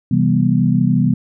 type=chord; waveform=sine; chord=C major seventh; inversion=none; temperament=equal with one note detuned; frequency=130.81 / 164.81 / 196 / 243.1 Hz; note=C3 / E3 / G3 / B3; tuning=0 / 0 / 0 / -27 cents; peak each=-17 dBFS; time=0.11-1.14 s; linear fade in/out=5 ms; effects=none